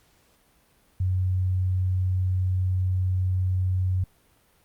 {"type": "tone", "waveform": "sine", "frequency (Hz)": 92.5, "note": "F#2", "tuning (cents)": 0, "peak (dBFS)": -21, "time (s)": [1, 4.04], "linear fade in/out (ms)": 5, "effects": ["pink hiss -62 dBFS RMS until 4.64 s", "Opus 48 kbps"]}